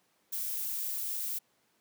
violet noise, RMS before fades -35 dBFS, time 0.32-1.39 s, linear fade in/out 10 ms, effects pink hiss -71 dBFS RMS until 1.8 s + high-pass 200 Hz 12 dB/octave

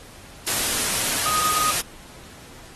sine tone in noise, 1244.5 Hz, D#6, in tune, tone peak -21 dBFS, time 1.26-1.71 s, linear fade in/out 5 ms, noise white, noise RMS -23 dBFS, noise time 0.47-1.81 s, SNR -1 dB, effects pink hiss -45 dBFS RMS until 2.75 s + AAC 32 kbps

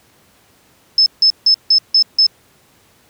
sine tone bursts, 5230 Hz, E8, 15 cents flat, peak -7 dBFS, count 6, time 0.98-2.266 s, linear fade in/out 2 ms, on 81 ms, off 160 ms, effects pink hiss -52 dBFS RMS until 3.09 s + high-pass 80 Hz 12 dB/octave

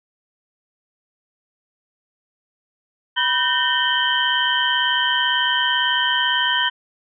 sine tone cluster, 982 / 1539 / 1826 / 3029 / 3167 Hz, B5 / G6 / A#6 / F#7 / G7, -10 / -32 / -36 / +40 / +17 cents, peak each -23 dBFS, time 3.16-6.7 s, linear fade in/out 20 ms, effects none

